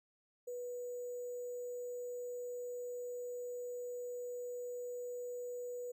sine tone with sample-and-hold, 490.3 Hz, B4, 13 cents flat, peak -40 dBFS, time 0.47-5.92 s, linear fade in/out 10 ms, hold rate 7350 Hz, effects none

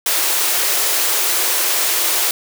white high-pass noise, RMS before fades -17 dBFS, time 0.06-2.31 s, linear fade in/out 2 ms, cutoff 320 Hz, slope 96 dB/octave, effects none

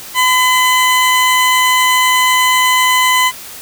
20% pulse tone, 1012 Hz, B5, 42 cents sharp, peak -4 dBFS, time 0.14-3.32 s, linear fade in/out 50 ms, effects white hiss -31 dBFS RMS until 3.61 s

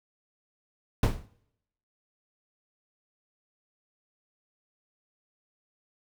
brown noise with exponential decay, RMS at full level -17 dBFS, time 1.03-1.26 s, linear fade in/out 2 ms, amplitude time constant 49 ms, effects noise-tail reverb RT60 0.8 s tail -22 dB re dry

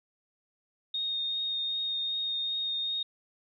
sine tone with vibrato, 3700 Hz, A#7, 14 cents flat, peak -29 dBFS, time 0.94-3.03 s, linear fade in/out 5 ms, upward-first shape triangle, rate 2.6 Hz, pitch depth 13 cents each way, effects none

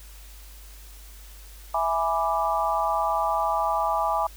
sine chord, E dominant seventh, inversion none, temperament equal, 659.3 / 830.6 / 987.8 / 1174.7 Hz, E5 / G#5 / B5 / D6, 0 / 0 / 0 / 0 cents, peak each -28 / -26 / -28 / -27 dBFS, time 1.74-4.27 s, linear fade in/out 5 ms, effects added 50 Hz sine -43 dBFS peak until 4.36 s + white hiss -50 dBFS RMS until 4.36 s

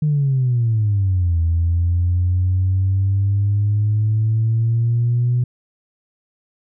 sine exponential two-way sweep, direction down then up, 154 to 82.41 to 123.6 Hz, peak -13 dBFS, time 0.02-5.44 s, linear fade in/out 5 ms, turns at 1.4 s, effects tanh soft clip ceiling -10 dBFS

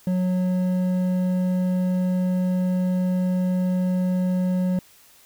triangle tone with hard clipping, 182.8 Hz, F#3, 21 cents flat, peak -21 dBFS, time 0.07-4.79 s, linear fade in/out 2 ms, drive 10 dB, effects white hiss -53 dBFS RMS until 5.25 s

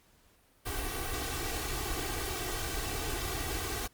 pink noise with comb filter, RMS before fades -35 dBFS, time 0.65-3.88 s, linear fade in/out 20 ms, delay 2.6 ms, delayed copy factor +0.8, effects pink hiss -65 dBFS RMS until 3.93 s + Opus 48 kbps

